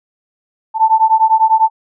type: beating tone pair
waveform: sine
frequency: 880 / 890 Hz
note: A5 / A5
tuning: 0 / +20 cents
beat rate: 10 Hz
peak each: -11 dBFS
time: 0.74-1.7 s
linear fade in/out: 50 ms
effects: none